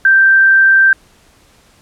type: tone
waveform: sine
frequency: 1568 Hz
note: G6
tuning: in tune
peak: -5 dBFS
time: 0.05-0.93 s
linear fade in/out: 2 ms
effects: pink hiss -49 dBFS RMS until 1.81 s + low-pass 11000 Hz 12 dB/octave